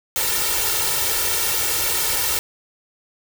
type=noise with comb filter; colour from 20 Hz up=white; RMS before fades=-21 dBFS; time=0.16-2.39 s; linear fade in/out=0 ms; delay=2.2 ms; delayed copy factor=+0.95; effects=none